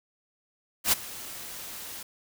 white noise with ADSR envelope, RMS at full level -20 dBFS, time 0.84-2.03 s, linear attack 85 ms, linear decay 17 ms, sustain -20 dB, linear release 5 ms, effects none

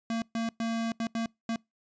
square tone bursts at uneven times, 228.1 Hz, A#3, 37 cents flat, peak -29 dBFS, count 6, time 0.1-0.22 / 0.35-0.49 / 0.6-0.92 / 1-1.07 / 1.15-1.26 / 1.49-1.56 s, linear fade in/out 2 ms, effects noise-tail reverb RT60 0.2 s tail -25 dB re dry + resampled to 16000 Hz

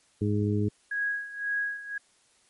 harmonic tone, 103.83 Hz, G#2, in tune, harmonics 1 / 2 / 3 / 4, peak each -26 / -29 / -31 / -32 dBFS, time 0.21-0.69 s, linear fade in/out 10 ms
sine tone with tremolo, 1653 Hz, G#6, 9 cents flat, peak -25 dBFS, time 0.91-1.98 s, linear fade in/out 5 ms, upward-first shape sine, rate 1.9 Hz, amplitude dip 80%
effects white hiss -64 dBFS RMS until 2.49 s + MP3 48 kbps

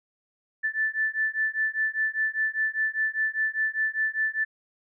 sine beating tone pair, 1755 / 1760 Hz, A6 / A6, -5 / 0 cents, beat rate 5 Hz, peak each -27 dBFS, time 0.63-4.45 s, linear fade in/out 20 ms, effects none

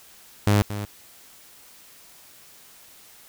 sawtooth tone with echo, 103 Hz, G#2, 14 cents flat, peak -12 dBFS, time 0.47-0.62 s, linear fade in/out 0 ms, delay 230 ms, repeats 1, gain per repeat -12 dB, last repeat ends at 0.85 s, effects white hiss -50 dBFS RMS until 3.28 s

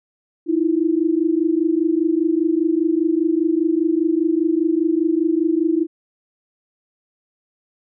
sine tone pair together, 313.5 / 338.5 Hz, D#4 / E4, +13 / +46 cents, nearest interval minor second, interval 133 cents, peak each -18 dBFS, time 0.46-5.87 s, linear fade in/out 50 ms, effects none

